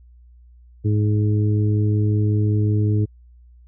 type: harmonic tone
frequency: 105.4 Hz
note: G#2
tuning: 26 cents sharp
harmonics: 1 / 2 / 3 / 4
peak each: -16 / -28 / -26 / -30 dBFS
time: 0.84-3.06 s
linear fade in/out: 20 ms
effects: added 60 Hz sine -45 dBFS peak until 3.67 s